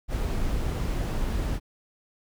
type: noise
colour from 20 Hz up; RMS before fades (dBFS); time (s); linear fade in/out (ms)
brown; -27; 0.08-1.6; 50
effects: none